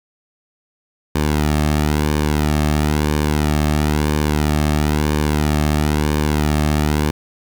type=tone with flanger; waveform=sawtooth; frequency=75.2 Hz; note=D2; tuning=42 cents sharp; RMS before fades=-17 dBFS; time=1.15-7.11 s; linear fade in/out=5 ms; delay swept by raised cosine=1.5 to 2.06 ms; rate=1 Hz; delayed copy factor=-0.6; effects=7-bit